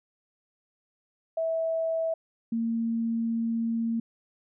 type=tone pair in turn; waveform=sine; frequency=652 / 229 Hz; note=E5 / A#3; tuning=-19 / -31 cents; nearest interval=octave + tritone; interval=1812 cents; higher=first; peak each=-25 dBFS; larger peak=neither; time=1.37-2.14 / 2.52-4 s; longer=second; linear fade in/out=5 ms; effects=none